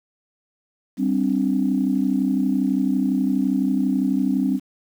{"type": "chord", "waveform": "sine", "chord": "G suspended fourth", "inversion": "none", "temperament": "equal", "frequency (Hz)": [196, 261.6, 293.7], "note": ["G3", "C4", "D4"], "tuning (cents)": [0, 0, 0], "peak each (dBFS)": [-22, -20, -24], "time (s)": [0.97, 4.6], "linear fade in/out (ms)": 50, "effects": ["tanh soft clip ceiling -8 dBFS", "8-bit"]}